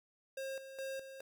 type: tone with tremolo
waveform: square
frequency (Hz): 536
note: C5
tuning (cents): +42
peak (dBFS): -40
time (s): 0.37-1.21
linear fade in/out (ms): 5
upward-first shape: square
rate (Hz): 2.4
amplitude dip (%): 65
effects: none